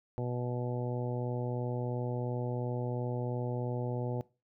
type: harmonic tone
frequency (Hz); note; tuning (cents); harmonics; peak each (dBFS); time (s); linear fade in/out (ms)
122.9; B2; -8; 1 / 2 / 3 / 4 / 5 / 6 / 7; -34 / -41 / -40 / -40 / -44 / -48 / -47; 0.18-4.21; 0
effects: noise-tail reverb RT60 0.3 s tail -21 dB re dry